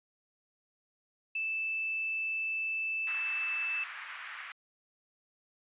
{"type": "tone", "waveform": "sine", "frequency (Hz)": 2637, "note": "E7", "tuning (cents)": 0, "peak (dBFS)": -31, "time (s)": [1.35, 3.84], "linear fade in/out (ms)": 5}
{"type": "band-pass noise", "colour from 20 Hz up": "pink", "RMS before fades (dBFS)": -44, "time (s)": [3.07, 4.52], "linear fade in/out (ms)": 2, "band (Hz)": [1300, 2500], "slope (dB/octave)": 24}
{"effects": ["resampled to 8000 Hz"]}